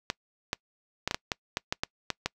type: clicks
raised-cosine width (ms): 0.2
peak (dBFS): -10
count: 11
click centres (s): 0.101 / 0.531 / 1.076 / 1.111 / 1.145 / 1.318 / 1.571 / 1.725 / 1.835 / 2.103 / 2.26
effects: noise-tail reverb RT60 0.1 s tail -26 dB re dry